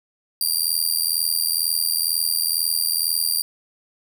15% pulse tone with amplitude modulation, 4732 Hz, D8, 12 cents sharp, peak -9 dBFS, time 0.41-3.42 s, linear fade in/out 2 ms, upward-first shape sine, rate 82.1 Hz, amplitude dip 90%, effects none

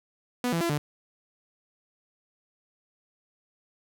sawtooth tone with pitch steps, 246.5 / 167.6 / 338.8 / 147.5 Hz, B3 / E3 / E4 / D3, -3 / +29 / +48 / +8 cents, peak -21 dBFS, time 0.44-0.78 s, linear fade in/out 2 ms, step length 85 ms, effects none

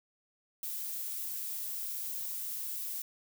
violet noise, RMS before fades -38 dBFS, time 0.63-3.02 s, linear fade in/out 2 ms, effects none

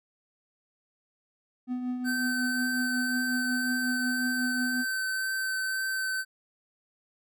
triangle tone with tremolo, 249.9 Hz, B3, 21 cents sharp, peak -25 dBFS, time 1.67-4.85 s, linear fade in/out 50 ms, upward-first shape triangle, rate 5.5 Hz, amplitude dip 50%
square tone with vibrato, 1539 Hz, G6, 32 cents flat, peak -29 dBFS, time 2.04-6.25 s, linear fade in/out 50 ms, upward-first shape triangle, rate 1.9 Hz, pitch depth 10 cents each way
effects none

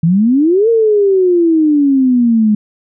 sine exponential two-way sweep, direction up then down, 157.6 to 466 to 208.2 Hz, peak -7 dBFS, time 0.03-2.55 s, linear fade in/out 5 ms, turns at 0.69 s, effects none

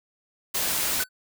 white noise, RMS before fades -26 dBFS, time 0.54-1.04 s, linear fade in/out 10 ms
square tone with exponential decay, 1506 Hz, F#6, 30 cents sharp, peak -25 dBFS, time 1-1.09 s, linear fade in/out 5 ms, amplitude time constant 18 ms
effects none

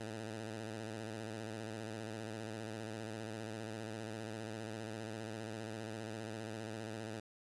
10% pulse tone with vibrato, 110 Hz, A2, in tune, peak -34 dBFS, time 0-7.2 s, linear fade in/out 5 ms, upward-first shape square, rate 15 Hz, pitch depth 57 cents each way, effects resampled to 24000 Hz + 11-bit

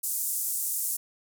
white band-pass noise, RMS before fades -30 dBFS, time 0.03-0.97 s, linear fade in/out 10 ms, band 7400 to 15000 Hz, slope 24 dB/octave, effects none

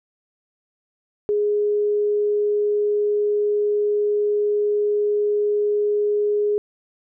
sine tone, 415.5 Hz, G#4, 1 cent sharp, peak -17 dBFS, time 1.29-6.58 s, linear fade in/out 0 ms, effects none

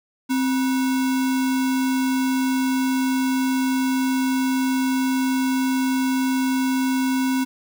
sine tone with sample-and-hold, 261.6 Hz, C4, in tune, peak -18 dBFS, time 0.29-7.45 s, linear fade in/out 20 ms, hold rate 1225 Hz, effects none

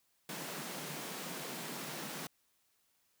pink high-pass noise, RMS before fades -43 dBFS, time 0.29-2.27 s, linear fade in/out 2 ms, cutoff 140 Hz, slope 96 dB/octave, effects white hiss -75 dBFS RMS until 3.2 s

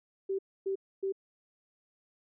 sine tone bursts, 387.8 Hz, G4, 19 cents flat, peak -29 dBFS, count 3, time 0.29-1.124 s, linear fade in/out 10 ms, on 98 ms, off 270 ms, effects none

